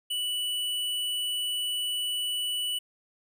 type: tone with hard clipping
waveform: triangle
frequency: 2960 Hz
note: F#7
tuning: in tune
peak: -29 dBFS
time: 0.1-2.79 s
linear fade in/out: 10 ms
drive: 16 dB
effects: none